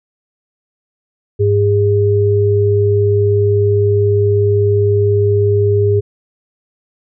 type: tone pair together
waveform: sine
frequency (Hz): 101.9 / 407.6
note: G#2 / G#4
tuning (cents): -32 / -32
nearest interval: 2 octaves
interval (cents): 2400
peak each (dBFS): -12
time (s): 1.39-6.01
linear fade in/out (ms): 20
effects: none